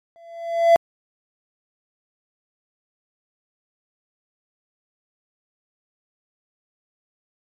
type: tone with exponential growth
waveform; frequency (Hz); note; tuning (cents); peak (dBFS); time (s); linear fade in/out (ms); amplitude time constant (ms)
triangle; 674; E5; +38; -5; 0.16-0.76; 0; 130
effects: MP3 64 kbps